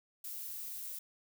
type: noise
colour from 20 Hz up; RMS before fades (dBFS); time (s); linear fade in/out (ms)
violet; -43; 0.24-0.99; 5
effects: none